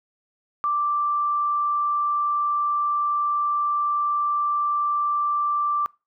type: tone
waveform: sine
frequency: 1174.7 Hz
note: D6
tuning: in tune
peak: -20 dBFS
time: 0.64-5.86 s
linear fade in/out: 0 ms
effects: noise-tail reverb RT60 0.3 s tail -24 dB re dry